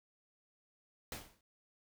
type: noise with exponential decay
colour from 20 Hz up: pink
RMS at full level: -40 dBFS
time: 1.12-1.41 s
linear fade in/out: 2 ms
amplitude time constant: 63 ms
effects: none